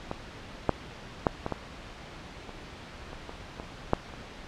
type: clicks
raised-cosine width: 1 ms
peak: -17 / -7 / -7 / -16 / -15 / -26 / -26 / -24 / -23 / -7 / -29 dBFS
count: 11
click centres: 0.114 / 0.693 / 1.268 / 1.464 / 1.523 / 2.493 / 3.131 / 3.294 / 3.599 / 3.934 / 4.138 s
effects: pink hiss -44 dBFS RMS until 4.47 s + low-pass 4000 Hz 12 dB/octave